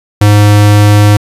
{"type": "tone", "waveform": "square", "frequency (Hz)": 103.8, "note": "G#2", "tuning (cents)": 0, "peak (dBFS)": -3, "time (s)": [0.21, 1.17], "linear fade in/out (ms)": 5, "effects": ["resampled to 32000 Hz"]}